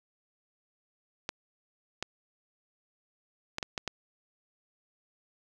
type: clicks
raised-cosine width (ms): 0.2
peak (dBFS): -15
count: 6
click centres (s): 1.291 / 2.026 / 3.584 / 3.628 / 3.778 / 3.877
effects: none